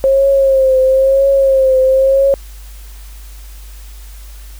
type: tone with vibrato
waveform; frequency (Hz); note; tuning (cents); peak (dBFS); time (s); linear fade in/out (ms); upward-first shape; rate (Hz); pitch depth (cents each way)
sine; 535; C5; +38; -7; 0.04-2.34; 0; triangle; 1; 53
effects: added 50 Hz sine -30 dBFS peak until 4.59 s + white hiss -42 dBFS RMS until 4.59 s